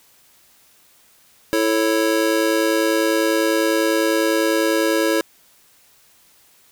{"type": "chord", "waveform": "square", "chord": "A major", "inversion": "second", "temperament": "just", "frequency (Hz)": [330, 440, 550], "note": ["E4", "A4", "C#5"], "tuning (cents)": [2, 0, -14], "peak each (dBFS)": [-20, -23, -22], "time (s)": [1.53, 5.21], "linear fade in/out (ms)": 0, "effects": ["white hiss -54 dBFS RMS until 6.71 s"]}